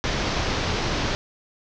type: low-pass noise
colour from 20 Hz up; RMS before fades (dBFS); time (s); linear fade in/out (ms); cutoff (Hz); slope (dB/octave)
pink; -25; 0.04-1.15; 0; 6000; 48
effects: none